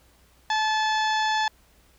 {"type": "harmonic tone with a mistuned harmonic", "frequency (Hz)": 867, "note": "A5", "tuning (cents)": -26, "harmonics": [1, 2, 3, 4, 5, 6, 7, 8], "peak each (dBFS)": [-23, -27, -38, -32, -37, -38, -45, -45], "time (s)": [0.5, 1.48], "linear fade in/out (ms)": 2, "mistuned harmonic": 7, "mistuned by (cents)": 64, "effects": ["added 60 Hz sine -60 dBFS peak until 1.98 s", "pink hiss -60 dBFS RMS until 1.98 s"]}